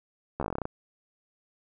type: slowing click train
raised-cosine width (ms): 1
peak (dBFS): -17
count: 12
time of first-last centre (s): 0.4-0.654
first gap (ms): 13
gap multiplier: 1.11
effects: none